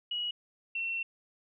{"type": "tone pair in turn", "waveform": "sine", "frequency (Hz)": [2911, 2711], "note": ["F#7", "E7"], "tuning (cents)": [-29, 48], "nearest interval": "minor second", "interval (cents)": 123, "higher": "first", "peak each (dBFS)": [-31, -31], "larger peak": "neither", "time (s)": [[0.11, 0.31], [0.75, 1.03]], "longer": "second", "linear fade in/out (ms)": 5, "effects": []}